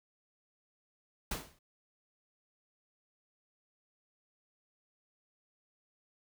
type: noise with exponential decay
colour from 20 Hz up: pink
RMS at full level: -33 dBFS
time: 1.31-1.59 s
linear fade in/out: 5 ms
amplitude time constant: 59 ms
effects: none